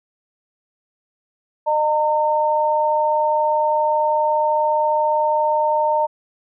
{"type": "tone pair together", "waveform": "sine", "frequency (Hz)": [609, 912.5], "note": ["D#5", "A#5"], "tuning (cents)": [-37, -37], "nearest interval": "perfect fifth", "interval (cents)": 700, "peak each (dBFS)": [-19, -17], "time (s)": [1.66, 6.07], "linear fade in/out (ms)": 20, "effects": []}